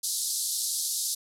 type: band-pass noise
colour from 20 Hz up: white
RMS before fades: -30 dBFS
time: 0.03-1.15 s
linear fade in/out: 10 ms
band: 3900 to 12000 Hz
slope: 48 dB/octave
effects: none